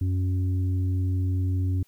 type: harmonic tone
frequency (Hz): 92.5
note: F#2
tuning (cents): 0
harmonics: 1 / 3 / 4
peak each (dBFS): -22 / -34 / -46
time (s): 0.01-1.83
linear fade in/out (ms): 5
effects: white hiss -64 dBFS RMS until 1.87 s